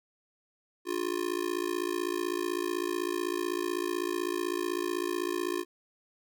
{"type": "tone with amplitude modulation", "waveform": "square", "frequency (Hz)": 353.6, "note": "F4", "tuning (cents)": 22, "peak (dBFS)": -26, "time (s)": [0.85, 5.65], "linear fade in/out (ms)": 50, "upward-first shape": "sine", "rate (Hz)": 55.9, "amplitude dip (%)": 100, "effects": []}